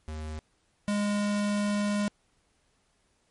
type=tone pair in turn; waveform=square; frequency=77.6 / 205.7 Hz; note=D#2 / G#3; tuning=-4 / -16 cents; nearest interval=octave + perfect fourth; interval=1688 cents; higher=second; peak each=-35 / -26 dBFS; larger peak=second; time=0.08-0.39 / 0.88-2.08 s; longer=second; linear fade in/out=0 ms; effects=pink hiss -70 dBFS RMS until 3.3 s + MP3 48 kbps